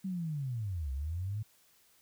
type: linear two-way sweep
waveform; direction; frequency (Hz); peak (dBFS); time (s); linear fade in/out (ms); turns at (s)
sine; down then up; 195 to 64 to 110.6; -33; 0.04-1.43; 10; 0.92
effects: white hiss -66 dBFS RMS until 2.01 s